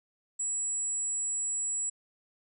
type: tone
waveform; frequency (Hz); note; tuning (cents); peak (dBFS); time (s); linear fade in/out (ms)
sine; 7800; B8; -23; -29; 0.39-1.9; 10
effects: none